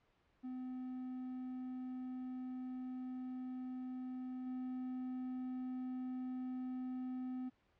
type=tone with level steps; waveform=triangle; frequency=254.8 Hz; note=C4; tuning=46 cents flat; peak=-40 / -38 dBFS; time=0.43-7.5 s; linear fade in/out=20 ms; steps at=4.46 s; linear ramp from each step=10 ms; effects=pink hiss -75 dBFS RMS until 7.79 s + low-pass 3000 Hz 12 dB/octave